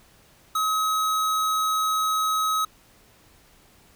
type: tone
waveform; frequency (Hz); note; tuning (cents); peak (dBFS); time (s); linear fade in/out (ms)
square; 1275; D#6; +42; -22; 0.55-2.65; 5
effects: pink hiss -56 dBFS RMS until 3.95 s